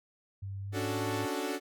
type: tone with pitch glide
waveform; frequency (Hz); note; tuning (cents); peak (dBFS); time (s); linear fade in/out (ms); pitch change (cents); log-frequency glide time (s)
sine; 98 to 106.87; G2 to A2; 0 to -50; -36; 0.42-1.26; 10; +150; 0.62-0.94
type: chord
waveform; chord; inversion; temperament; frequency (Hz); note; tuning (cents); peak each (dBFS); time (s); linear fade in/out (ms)
sawtooth; D major seventh; third; equal; 277.2 / 293.7 / 370 / 440; C#4 / D4 / F#4 / A4; 0 / 0 / 0 / 0; -35 / -33 / -33 / -34; 0.72-1.6; 50
effects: none